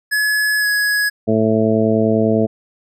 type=tone with pitch glide; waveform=square; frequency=1700 to 1674.7 Hz; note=G#6 to G#6; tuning=+40 to +14 cents; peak=-15 dBFS; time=0.11-1.1 s; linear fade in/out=20 ms; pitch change=-26 cents; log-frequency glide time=0.59-0.67 s
type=harmonic tone; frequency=110 Hz; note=A2; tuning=in tune; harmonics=1 / 2 / 3 / 4 / 5 / 6; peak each=-22 / -16 / -21 / -18 / -23 / -20 dBFS; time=1.27-2.47 s; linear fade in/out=20 ms
effects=none